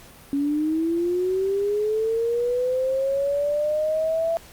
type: linear sweep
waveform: sine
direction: up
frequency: 277.7 to 669 Hz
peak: -20 dBFS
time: 0.33-4.37 s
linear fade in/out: 0 ms
effects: pink hiss -47 dBFS RMS until 4.52 s + Opus 48 kbps